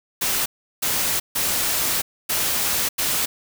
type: noise bursts at uneven times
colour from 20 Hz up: white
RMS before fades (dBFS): -22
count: 5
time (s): 0.21-0.46 / 0.82-1.2 / 1.35-2.02 / 2.29-2.89 / 2.98-3.26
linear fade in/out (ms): 10
effects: none